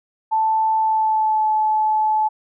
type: tone with pitch glide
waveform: sine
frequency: 880 to 863.4 Hz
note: A5 to A5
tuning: 0 to -33 cents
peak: -15 dBFS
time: 0.31-2.29 s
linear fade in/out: 20 ms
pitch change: -33 cents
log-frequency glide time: 0.78-1.48 s
effects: none